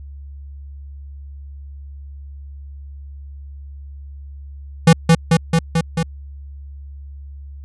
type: tone with echo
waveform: square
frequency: 164.81 Hz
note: E3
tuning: in tune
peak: -6 dBFS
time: 4.87-4.93 s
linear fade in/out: 5 ms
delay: 220 ms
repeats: 5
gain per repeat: -2 dB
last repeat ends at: 6.03 s
effects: added 70 Hz sine -32 dBFS peak until 7.64 s + resampled to 24000 Hz